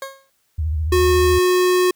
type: tone with exponential decay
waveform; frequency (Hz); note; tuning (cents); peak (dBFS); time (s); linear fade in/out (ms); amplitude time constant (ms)
20% pulse; 542; C#5; -39; -20; 0.02-0.3; 2; 60
type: tone with vibrato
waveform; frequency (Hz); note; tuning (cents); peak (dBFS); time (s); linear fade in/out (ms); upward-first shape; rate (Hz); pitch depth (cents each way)
sine; 77.78; D#2; 0; -18; 0.58-1.39; 10; sine; 14; 110
type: tone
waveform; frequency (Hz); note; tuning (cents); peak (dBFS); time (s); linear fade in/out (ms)
square; 363.5; F#4; -31; -14; 0.92-1.91; 5
effects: white hiss -65 dBFS RMS until 1.95 s